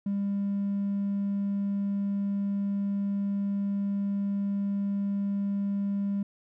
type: tone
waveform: triangle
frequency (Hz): 200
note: G3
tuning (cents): +35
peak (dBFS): -23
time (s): 0.06-6.23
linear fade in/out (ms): 5
effects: tanh soft clip ceiling -22 dBFS